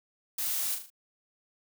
blue noise with echo, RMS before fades -32 dBFS, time 0.38-0.75 s, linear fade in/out 5 ms, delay 38 ms, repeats 4, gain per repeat -6 dB, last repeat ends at 0.902 s, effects none

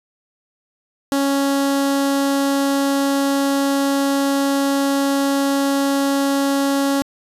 sawtooth tone with notch filter, 277.2 Hz, C#4, in tune, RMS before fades -18 dBFS, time 1.12-7.02 s, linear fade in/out 0 ms, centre 2300 Hz, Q 2, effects resampled to 32000 Hz

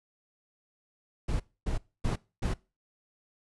brown noise bursts, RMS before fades -29 dBFS, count 4, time 1.28-2.54 s, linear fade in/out 10 ms, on 120 ms, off 260 ms, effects noise-tail reverb RT60 0.3 s tail -22 dB re dry + resampled to 24000 Hz

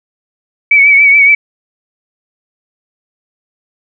sine tone with vibrato, 2265 Hz, C#7, 37 cents sharp, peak -3 dBFS, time 0.71-1.35 s, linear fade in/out 5 ms, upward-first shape triangle, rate 7.1 Hz, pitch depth 55 cents each way, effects none

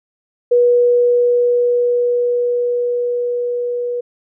sine tone with level ramp, 485.2 Hz, B4, 31 cents flat, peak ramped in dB -8 to -18 dBFS, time 0.51-4.01 s, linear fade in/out 10 ms, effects none

